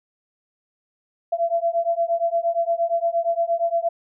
sine beating tone pair, 672 / 680.6 Hz, E5 / F5, +33 / -45 cents, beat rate 8.6 Hz, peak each -22 dBFS, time 1.32-3.89 s, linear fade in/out 10 ms, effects none

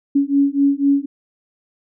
sine beating tone pair, 278.2 / 282.2 Hz, C#4 / C#4, +6 / +31 cents, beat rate 4 Hz, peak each -16 dBFS, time 0.15-1.06 s, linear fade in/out 10 ms, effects none

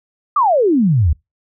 sine exponential sweep, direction down, 1237 to 69.3 Hz, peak -10 dBFS, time 0.36-1.13 s, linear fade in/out 5 ms, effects noise-tail reverb RT60 0.2 s tail -25 dB re dry

